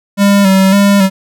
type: tone with vibrato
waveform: square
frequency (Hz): 196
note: G3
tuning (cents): 0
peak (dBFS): -6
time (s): 0.17-1.1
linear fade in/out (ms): 50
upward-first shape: square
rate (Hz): 1.8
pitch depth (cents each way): 40
effects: none